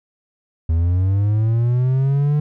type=linear sweep; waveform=triangle; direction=up; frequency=79.6 to 150 Hz; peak=-12 dBFS; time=0.69-2.4 s; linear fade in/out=5 ms; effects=none